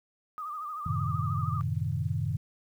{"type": "tone with vibrato", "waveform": "sine", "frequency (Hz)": 1215, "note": "D#6", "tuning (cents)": -42, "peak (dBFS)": -34, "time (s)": [0.38, 1.61], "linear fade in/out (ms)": 0, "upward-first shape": "sine", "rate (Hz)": 13, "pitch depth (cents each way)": 74}
{"type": "chord", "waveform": "sine", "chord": "F# diminished seventh", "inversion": "none", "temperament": "equal with one note detuned", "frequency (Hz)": [92.5, 110, 130.81, 154.85], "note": ["F#2", "A2", "C3", "Eb3"], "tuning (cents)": [0, 0, 0, -8], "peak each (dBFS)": -33, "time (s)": [0.86, 2.37], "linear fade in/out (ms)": 5}
{"effects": ["10-bit"]}